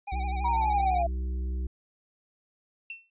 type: tone with vibrato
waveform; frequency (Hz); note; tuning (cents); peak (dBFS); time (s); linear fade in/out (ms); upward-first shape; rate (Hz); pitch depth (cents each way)
square; 784; G5; 0; -34; 0.07-1.03; 10; sine; 12; 77
type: harmonic tone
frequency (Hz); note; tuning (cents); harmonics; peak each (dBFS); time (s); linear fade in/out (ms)
63.6; C2; -48; 1 / 3 / 5 / 6; -28 / -45 / -48 / -50; 0.12-1.67; 5
type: linear sweep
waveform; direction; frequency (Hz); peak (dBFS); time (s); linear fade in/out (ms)
sine; down; 965 to 668; -24; 0.44-1.07; 10
type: tone with exponential decay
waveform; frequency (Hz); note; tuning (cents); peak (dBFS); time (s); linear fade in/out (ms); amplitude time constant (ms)
sine; 2699; E7; +40; -33; 2.9-3.1; 2; 43
effects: resampled to 8000 Hz